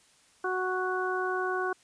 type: harmonic tone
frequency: 370 Hz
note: F#4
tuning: in tune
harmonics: 1 / 2 / 3 / 4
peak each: -31 / -35 / -34 / -33 dBFS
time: 0.44-1.73 s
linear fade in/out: 5 ms
effects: white hiss -62 dBFS RMS until 1.83 s + resampled to 22050 Hz